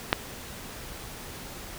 click, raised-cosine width 0.3 ms, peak -3 dBFS, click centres 0.129 s, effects pink hiss -41 dBFS RMS until 1.78 s

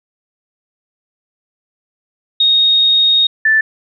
sine tone pair in turn, 3729 / 1759.9 Hz, A#7 / A6, 0 / 0 cents, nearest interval octave + minor second, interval 1300 cents, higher first, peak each -8 dBFS, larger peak neither, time 2.4-3.27 / 3.45-3.61 s, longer first, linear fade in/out 5 ms, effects none

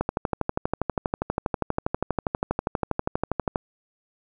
click train, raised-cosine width 1 ms, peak -9 dBFS, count 45, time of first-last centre 0.01-3.558 s, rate 12.4 Hz, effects none

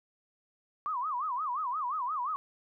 sine tone with vibrato, 1108.7 Hz, C#6, in tune, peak -30 dBFS, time 0.86-2.36 s, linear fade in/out 0 ms, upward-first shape sine, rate 5.7 Hz, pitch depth 250 cents each way, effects none

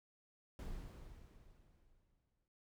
brown noise with exponential decay, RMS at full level -44 dBFS, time 0.59-2.48 s, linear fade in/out 1 ms, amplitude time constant 410 ms, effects none

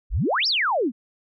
sine exponential two-way sweep, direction up then down, 34.22 to 5640 to 207.2 Hz, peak -19 dBFS, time 0.1-0.92 s, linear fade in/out 50 ms, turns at 0.47 s, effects none

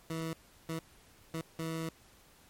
20% pulse tone bursts at uneven times, 162.4 Hz, E3, 26 cents flat, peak -30 dBFS, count 4, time 0.1-0.33 / 0.69-0.79 / 1.34-1.41 / 1.59-1.89 s, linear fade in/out 2 ms, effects pink hiss -61 dBFS RMS until 2.49 s + MP3 64 kbps

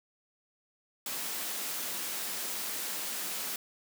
white high-pass noise, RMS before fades -36 dBFS, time 1.06-3.56 s, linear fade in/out 2 ms, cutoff 160 Hz, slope 48 dB/octave, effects none

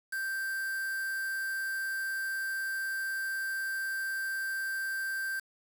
triangle tone with quantisation, 1568 Hz, G6, in tune, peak -30 dBFS, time 0.12-5.4 s, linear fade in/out 10 ms, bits 7, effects none

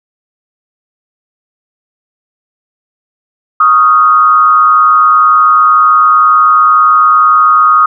sine tone with frequency modulation, 1244.5 Hz, D#6, in tune, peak -3 dBFS, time 3.6-7.86 s, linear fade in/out 5 ms, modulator 129 Hz, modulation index 0.65, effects none

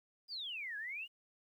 sine exponential two-way sweep, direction down then up, 5010 to 1631 to 2970 Hz, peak -40 dBFS, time 0.28-1.08 s, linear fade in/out 50 ms, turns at 0.77 s, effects 12-bit

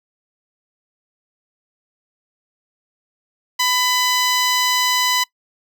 10% pulse tone, 1000 Hz, B5, 21 cents sharp, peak -7 dBFS, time 3.59-5.24 s, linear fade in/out 10 ms, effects noise-tail reverb RT60 0.1 s tail -21 dB re dry

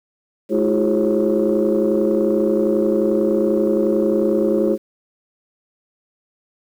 sine tone cluster, 213 / 325.8 / 356.6 / 408.4 / 541 Hz, G#3 / E4 / F4 / G#4 / C#5, +44 / -20 / +36 / -29 / -42 cents, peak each -20 dBFS, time 0.49-4.78 s, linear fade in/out 50 ms, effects tanh soft clip ceiling -8 dBFS + 8-bit

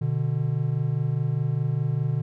triangle tone pair together, 123.47 / 148.38 Hz, B2 / D3, 0 / +18 cents, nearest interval minor third, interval 318 cents, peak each -23 dBFS, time 0.01-2.22 s, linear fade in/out 10 ms, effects none

